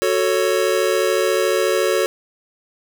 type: chord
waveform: square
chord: F# minor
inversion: none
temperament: just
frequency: 370 / 444 / 555 Hz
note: F#4 / A4 / C#5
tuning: 0 / +16 / +2 cents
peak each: -21 dBFS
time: 0.02-2.06 s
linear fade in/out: 0 ms
effects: none